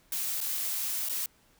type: noise with dropouts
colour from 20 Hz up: blue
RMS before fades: -32 dBFS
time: 0.12-1.26 s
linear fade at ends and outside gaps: 2 ms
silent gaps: 0.405-0.412 / 1.088-1.095 s
effects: pink hiss -64 dBFS RMS until 1.59 s